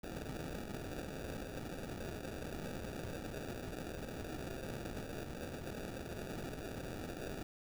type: noise with sample-and-hold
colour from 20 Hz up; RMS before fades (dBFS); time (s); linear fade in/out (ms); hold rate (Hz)
blue; -44; 0.03-7.43; 5; 1050
effects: none